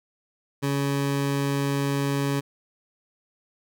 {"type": "tone", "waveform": "20% pulse", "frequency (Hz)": 140, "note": "C#3", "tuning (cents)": 18, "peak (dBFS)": -18, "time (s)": [0.62, 2.41], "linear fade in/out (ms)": 20, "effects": []}